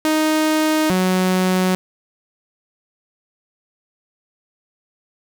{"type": "tone pair in turn", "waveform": "sawtooth", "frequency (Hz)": [311.1, 184.98], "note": ["D#4", "F#3"], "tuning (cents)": [0, 0], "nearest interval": "major sixth", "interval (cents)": 900, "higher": "first", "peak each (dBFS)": -11, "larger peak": "neither", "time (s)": [[0.05, 0.9], [0.9, 1.75]], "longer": "neither", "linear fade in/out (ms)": 0, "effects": []}